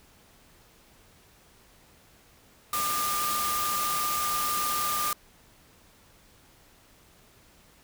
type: tone in noise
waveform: sine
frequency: 1202 Hz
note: D6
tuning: 40 cents sharp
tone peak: -28 dBFS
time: 2.73-5.13 s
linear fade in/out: 2 ms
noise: white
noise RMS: -31 dBFS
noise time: 2.73-5.13 s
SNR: 0 dB
effects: pink hiss -58 dBFS RMS until 7.83 s